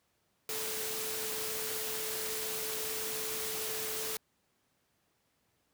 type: tone in noise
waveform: sine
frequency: 437.4 Hz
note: A4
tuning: 10 cents flat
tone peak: -42 dBFS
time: 0.49-4.17 s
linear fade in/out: 2 ms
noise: white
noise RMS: -37 dBFS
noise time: 0.49-4.17 s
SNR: -8 dB
effects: pink hiss -75 dBFS RMS until 5.73 s + high-pass 80 Hz 12 dB/octave